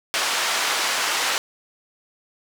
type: band-pass noise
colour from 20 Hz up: pink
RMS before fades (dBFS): -23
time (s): 0.14-1.38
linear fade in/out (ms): 0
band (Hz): 880 to 7500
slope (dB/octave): 12
effects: none